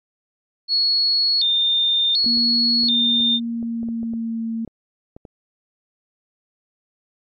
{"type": "tone with vibrato", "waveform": "sine", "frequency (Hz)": 3969, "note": "B7", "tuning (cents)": 8, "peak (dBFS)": -15, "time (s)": [0.68, 3.4], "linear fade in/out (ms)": 50, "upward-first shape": "square", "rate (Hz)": 0.68, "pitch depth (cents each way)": 160}
{"type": "clicks", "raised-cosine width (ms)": 2, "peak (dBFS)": -25, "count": 12, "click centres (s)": [2.244, 2.373, 2.835, 3.204, 3.628, 3.831, 3.887, 4.031, 4.136, 4.677, 5.165, 5.252]}
{"type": "tone with pitch glide", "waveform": "sine", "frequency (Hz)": [236.3, 226.7], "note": ["A#3", "A#3"], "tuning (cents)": [24, -48], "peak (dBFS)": -22, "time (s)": [2.26, 4.65], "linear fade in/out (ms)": 2, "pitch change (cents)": -72, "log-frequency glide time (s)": [2.91, 4.46]}
{"effects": ["MP3 32 kbps"]}